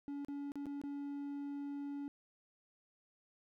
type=tone with dropouts; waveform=triangle; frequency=284 Hz; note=C#4; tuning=42 cents sharp; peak=-38 dBFS; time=0.08-2.08 s; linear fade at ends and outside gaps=0 ms; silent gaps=0.248-0.284 / 0.519-0.556 / 0.657-0.666 / 0.815-0.837 s; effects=none